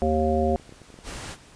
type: harmonic tone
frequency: 77.78 Hz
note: D#2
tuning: in tune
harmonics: 1 / 3 / 5 / 7 / 9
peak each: -26 / -26 / -26 / -26 / -26 dBFS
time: 0.02-0.56 s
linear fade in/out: 0 ms
type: clicks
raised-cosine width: 2 ms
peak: -32 dBFS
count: 10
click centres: 0.432 / 0.496 / 0.535 / 0.598 / 0.693 / 0.724 / 0.817 / 0.903 / 0.942 / 0.989 s
type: noise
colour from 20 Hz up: pink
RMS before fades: -36 dBFS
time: 1.03-1.37 s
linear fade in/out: 50 ms
effects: pink hiss -51 dBFS RMS until 1.55 s + resampled to 22050 Hz